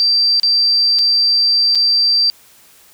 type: tone with dropouts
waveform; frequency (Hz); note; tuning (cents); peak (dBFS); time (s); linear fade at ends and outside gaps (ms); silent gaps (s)
sine; 4692; D8; -2; -10; 0-2.3; 0; 0.398-0.432 / 0.987-0.991 / 1.75-1.755
effects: white hiss -47 dBFS RMS until 2.93 s